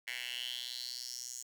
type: tone with high-pass filter sweep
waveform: 10% pulse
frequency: 123.4 Hz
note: B2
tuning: 1 cent flat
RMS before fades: -42 dBFS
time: 0.07-1.43 s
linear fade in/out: 10 ms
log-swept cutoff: 2200 to 6900 Hz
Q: 5.1
effects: none